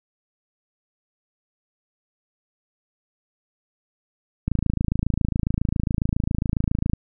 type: click train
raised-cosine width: 5 ms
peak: -9 dBFS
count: 68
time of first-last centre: 4.48-6.934 s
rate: 27.3 Hz
effects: none